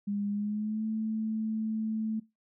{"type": "tone with pitch glide", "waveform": "sine", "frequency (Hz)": [203.3, 219.2], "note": ["G#3", "A3"], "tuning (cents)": [-37, -6], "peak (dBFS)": -29, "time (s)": [0.07, 2.2], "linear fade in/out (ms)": 10, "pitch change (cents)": 131, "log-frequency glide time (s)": [0.29, 0.85], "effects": ["noise-tail reverb RT60 0.2 s tail -19 dB re dry"]}